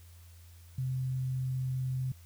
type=tone with quantisation; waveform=sine; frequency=129.7 Hz; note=C3; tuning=15 cents flat; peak=-30 dBFS; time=0.78-2.12 s; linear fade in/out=5 ms; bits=10; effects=added 85 Hz sine -51 dBFS peak until 2.25 s + white hiss -62 dBFS RMS until 2.25 s